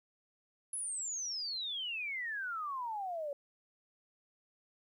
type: exponential sweep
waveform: sine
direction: down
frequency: 10640 to 554.4 Hz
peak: -36 dBFS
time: 0.73-3.33 s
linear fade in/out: 2 ms
effects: 12-bit